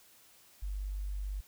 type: tone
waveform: sine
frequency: 49 Hz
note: G1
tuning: in tune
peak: -34 dBFS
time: 0.62-1.41 s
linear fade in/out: 10 ms
effects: white hiss -61 dBFS RMS until 1.47 s